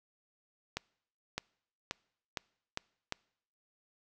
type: accelerating click train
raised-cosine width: 0.2 ms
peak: -17 dBFS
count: 6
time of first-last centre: 0.77-3.124 s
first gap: 610 ms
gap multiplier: 0.87
effects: noise-tail reverb RT60 0.7 s tail -26 dB re dry